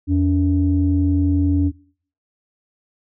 sine tone pair together, 85.3 / 285 Hz, F2 / C#4, -40 / +48 cents, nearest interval octave + major sixth, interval 2088 cents, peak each -16 / -16 dBFS, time 0.07-1.72 s, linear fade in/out 50 ms, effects noise-tail reverb RT60 0.5 s tail -21 dB re dry + tanh soft clip ceiling -7 dBFS

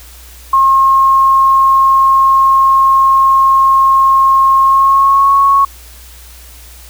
sine tone with pitch glide, 1075 to 1103.9 Hz, C6 to C#6, +47 to -8 cents, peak -5 dBFS, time 0.53-5.65 s, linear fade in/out 5 ms, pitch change +45 cents, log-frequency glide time 4.63-5.33 s, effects added 60 Hz sine -35 dBFS peak until 6.89 s + white hiss -38 dBFS RMS until 6.89 s

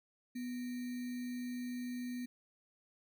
sine tone with sample-and-hold, 246.5 Hz, B3, 3 cents flat, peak -38 dBFS, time 0.35-2.26 s, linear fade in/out 10 ms, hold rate 2100 Hz, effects none

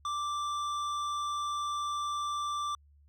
sine tone with hard clipping, 1174.7 Hz, D6, in tune, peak -33 dBFS, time 0.05-2.75 s, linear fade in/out 2 ms, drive 11 dB, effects added 72 Hz sine -58 dBFS peak until 3.08 s

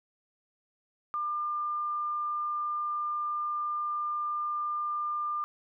sine tone, 1199 Hz, D6, 36 cents sharp, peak -29 dBFS, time 1.14-5.44 s, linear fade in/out 0 ms, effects none

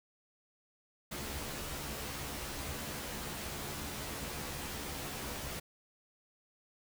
pink noise with comb filter, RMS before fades -41 dBFS, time 1.11-5.6 s, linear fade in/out 10 ms, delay 14 ms, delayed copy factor +0.75, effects none

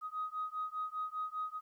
sine beating tone pair, 1252 / 1257 Hz, D#6 / D#6, +10 / +17 cents, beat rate 5 Hz, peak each -39 / -39 dBFS, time 0.01-1.61 s, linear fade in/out 50 ms, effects tanh soft clip ceiling -29 dBFS + 12-bit

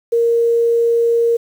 sine tone, 466.2 Hz, A#4, in tune, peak -11 dBFS, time 0.12-1.37 s, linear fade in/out 10 ms, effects 7-bit

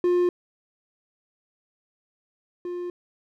triangle tone pair in turn, 354.9 / 353.6 Hz, F4 / F4, +28 / +22 cents, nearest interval unison, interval 6 cents, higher first, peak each -16 / -27 dBFS, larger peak first, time 0.04-0.29 / 2.65-2.9 s, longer neither, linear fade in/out 2 ms, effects none

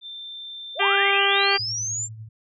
sine tone, 3569 Hz, A7, 24 cents sharp, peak -34 dBFS, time 0.01-1.2 s, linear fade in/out 50 ms
sine linear sweep, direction up, 466.2 to 7440 Hz, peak -25 dBFS, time 0.75-2.09 s, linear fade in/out 50 ms
harmonic tone, 397.1 Hz, G4, 22 cents sharp, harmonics 1 / 2 / 3 / 4 / 5 / 6 / 7 / 8, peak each -26 / -26 / -26 / -26 / -26 / -26 / -26 / -26 dBFS, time 0.79-1.58 s, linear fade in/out 20 ms
sine tone with tremolo, 110 Hz, A2, in tune, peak -33 dBFS, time 1.59-2.29 s, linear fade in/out 10 ms, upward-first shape triangle, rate 10 Hz, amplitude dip 55%
effects none

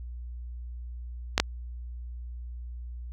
clicks, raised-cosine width 0.2 ms, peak -3 dBFS, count 2, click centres 1.379 / 1.4 s, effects added 60 Hz sine -36 dBFS peak until 3.12 s

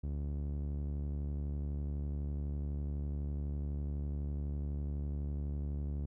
sawtooth tone with low-pass filter, 72 Hz, D2, 34 cents flat, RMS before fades -37 dBFS, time 0.03-6.06 s, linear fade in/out 10 ms, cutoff 280 Hz, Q 0.55, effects none

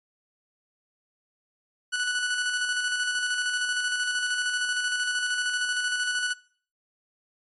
sawtooth tone with tremolo, 1480 Hz, F#6, in tune, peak -20 dBFS, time 1.92-6.34 s, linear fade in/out 20 ms, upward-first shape square, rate 13 Hz, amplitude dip 35%, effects noise-tail reverb RT60 0.5 s tail -22 dB re dry + MP3 48 kbps

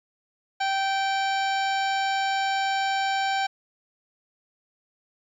harmonic tone with a mistuned harmonic, 779 Hz, G5, 11 cents flat, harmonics 1 / 2 / 3 / 4 / 5 / 6 / 7 / 9, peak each -24 / -30 / -34 / -36 / -38 / -40 / -41 / -43 dBFS, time 0.6-3.47 s, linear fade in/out 10 ms, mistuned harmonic 6, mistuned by -47 cents, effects 10-bit

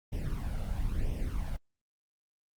brown noise with flanger, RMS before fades -32 dBFS, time 0.12-1.57 s, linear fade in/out 10 ms, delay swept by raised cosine 0.34 to 1.44 ms, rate 1 Hz, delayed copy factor +0.9, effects Opus 24 kbps

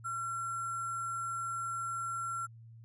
sine tone with sample-and-hold, 1363 Hz, F6, 43 cents flat, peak -34 dBFS, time 0.04-2.47 s, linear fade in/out 20 ms, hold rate 8820 Hz, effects added 114 Hz sine -50 dBFS peak until 2.84 s + resampled to 24000 Hz

